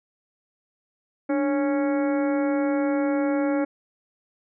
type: harmonic tone with a mistuned harmonic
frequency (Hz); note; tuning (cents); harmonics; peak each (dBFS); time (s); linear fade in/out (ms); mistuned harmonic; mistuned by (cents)
276.8; C#4; -2; 1 / 2 / 3 / 4 / 5 / 6 / 7 / 8; -22 / -26 / -34 / -41 / -37 / -41 / -45 / -41; 1.29-3.65; 10; 1; +95
effects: none